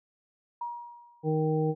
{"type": "tone with exponential decay", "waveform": "sine", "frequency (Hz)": 952, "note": "A#5", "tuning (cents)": 36, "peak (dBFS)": -30, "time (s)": [0.61, 1.44], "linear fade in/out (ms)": 5, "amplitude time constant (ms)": 180}
{"type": "harmonic tone", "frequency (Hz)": 156.2, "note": "D#3", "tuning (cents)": 7, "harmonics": [1, 2, 3, 5], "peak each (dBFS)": [-27, -32, -28, -36], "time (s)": [1.23, 1.75], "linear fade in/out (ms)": 50}
{"effects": []}